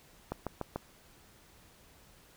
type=click train; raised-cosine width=1 ms; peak=-20 dBFS; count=4; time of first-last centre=0.32-0.76 s; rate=6.82 Hz; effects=pink hiss -60 dBFS RMS until 2.36 s